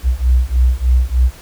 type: beating tone pair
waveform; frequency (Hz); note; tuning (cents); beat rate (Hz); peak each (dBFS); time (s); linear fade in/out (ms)
sine; 60.9 / 64.2; B1 / C2; -24 / -32; 3.3; -13; 0.03-1.31; 50
effects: pink hiss -40 dBFS RMS until 1.41 s